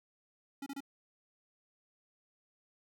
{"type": "tone bursts", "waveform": "square", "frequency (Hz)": 277.2, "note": "C#4", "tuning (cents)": 0, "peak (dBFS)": -40, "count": 3, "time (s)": [0.62, 0.805], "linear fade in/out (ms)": 5, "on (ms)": 43, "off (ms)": 28, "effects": []}